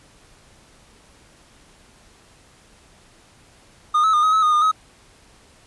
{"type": "tone with pitch steps", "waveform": "triangle", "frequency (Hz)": [1223, 1295, 1217, 1266, 1292, 1233, 1215, 1272], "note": ["D#6", "E6", "D#6", "D#6", "E6", "D#6", "D#6", "D#6"], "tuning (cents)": [-30, -31, -39, 30, -35, -16, -42, 38], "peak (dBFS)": -12, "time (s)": [3.94, 4.716], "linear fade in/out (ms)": 10, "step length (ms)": 97, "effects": ["pink hiss -52 dBFS RMS until 5.66 s", "resampled to 24000 Hz"]}